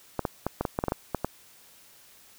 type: clicks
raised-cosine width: 1 ms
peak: -12 dBFS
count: 11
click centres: 0.193 / 0.252 / 0.466 / 0.61 / 0.652 / 0.789 / 0.839 / 0.883 / 0.921 / 1.147 / 1.246 s
effects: white hiss -55 dBFS RMS until 2.38 s